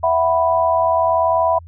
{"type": "chord", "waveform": "sine", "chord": "E suspended second", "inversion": "none", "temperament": "equal", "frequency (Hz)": [659.3, 740, 987.8], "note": ["E5", "F#5", "B5"], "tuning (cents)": [0, 0, 0], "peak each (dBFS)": [-16, -21, -17], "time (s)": [0.03, 1.59], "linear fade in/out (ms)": 10, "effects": ["added 84 Hz sine -36 dBFS peak until 1.67 s"]}